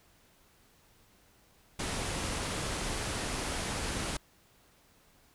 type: low-pass noise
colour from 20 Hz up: pink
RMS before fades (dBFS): -35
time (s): 1.79-4.17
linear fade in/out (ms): 5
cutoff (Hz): 11000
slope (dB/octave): 96
effects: pink hiss -64 dBFS RMS until 5.34 s